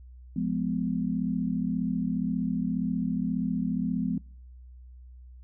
sine chord, F diminished, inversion none, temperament just, 174.61 / 209.5 / 251.4 Hz, F3 / Ab3 / Cb4, 0 / +15 / +31 cents, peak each -30 dBFS, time 0.36-4.18 s, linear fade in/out 5 ms, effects noise-tail reverb RT60 0.6 s tail -26 dB re dry + added 62 Hz sine -45 dBFS peak until 5.43 s

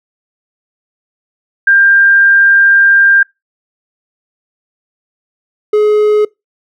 sine / triangle tone pair in turn, 1594 / 422.2 Hz, G6 / G#4, +28 / +29 cents, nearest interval octave + major seventh, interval 2299 cents, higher first, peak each -4 dBFS, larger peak neither, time 1.67-3.23 / 5.73-6.25 s, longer first, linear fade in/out 5 ms, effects noise-tail reverb RT60 0.2 s tail -24 dB re dry

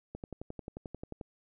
click train, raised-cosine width 2 ms, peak -27 dBFS, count 13, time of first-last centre 0.15-1.212 s, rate 11.3 Hz, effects none

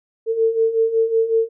sine beating tone pair, 446.8 / 452.2 Hz, A4 / A4, +27 / +47 cents, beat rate 5.4 Hz, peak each -21 / -16 dBFS, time 0.26-1.49 s, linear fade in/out 50 ms, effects none

